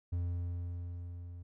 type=tone with level ramp; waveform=triangle; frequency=87.31 Hz; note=F2; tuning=in tune; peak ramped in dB=-29 to -42 dBFS; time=0.12-1.43 s; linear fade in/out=10 ms; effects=none